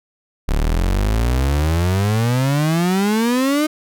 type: exponential sweep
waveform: 35% pulse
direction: up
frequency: 34.67 to 311.1 Hz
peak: -13 dBFS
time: 0.48-3.67 s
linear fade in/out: 10 ms
effects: none